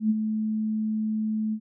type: tone with ADSR envelope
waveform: sine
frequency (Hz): 216.8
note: A3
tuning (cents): -25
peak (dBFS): -17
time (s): 0-1.6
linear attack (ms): 100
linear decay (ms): 33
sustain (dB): -7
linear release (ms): 70
effects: none